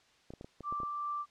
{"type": "clicks", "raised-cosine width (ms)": 2, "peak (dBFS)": -32, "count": 8, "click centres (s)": [0.305, 0.337, 0.411, 0.445, 0.607, 0.725, 0.802, 0.833]}
{"type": "tone with tremolo", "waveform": "sine", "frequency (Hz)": 1174.7, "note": "D6", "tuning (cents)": 0, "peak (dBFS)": -33, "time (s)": [0.63, 1.26], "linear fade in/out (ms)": 50, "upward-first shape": "triangle", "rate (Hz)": 2.6, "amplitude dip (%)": 25}
{"effects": ["white hiss -66 dBFS RMS until 1.3 s", "low-pass 5000 Hz 12 dB/octave"]}